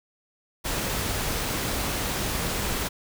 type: noise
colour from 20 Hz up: pink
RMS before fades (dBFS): -28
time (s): 0.64-2.89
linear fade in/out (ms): 20
effects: none